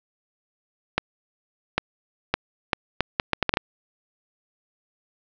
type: accelerating click train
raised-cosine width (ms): 0.3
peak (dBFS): -3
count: 11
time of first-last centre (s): 0.98-3.571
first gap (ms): 800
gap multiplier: 0.7
effects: low-pass 5000 Hz 12 dB/octave